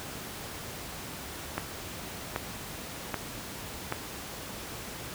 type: click train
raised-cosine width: 0.5 ms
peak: -14 dBFS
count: 4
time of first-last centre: 1.58-3.924 s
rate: 1.28 Hz
effects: pink hiss -40 dBFS RMS until 5.14 s + high-pass 60 Hz 12 dB/octave